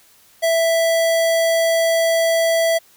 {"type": "tone", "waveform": "square", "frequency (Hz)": 660, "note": "E5", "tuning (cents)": 2, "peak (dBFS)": -15, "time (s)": [0.42, 2.79], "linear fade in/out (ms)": 20, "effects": ["white hiss -52 dBFS RMS until 2.96 s"]}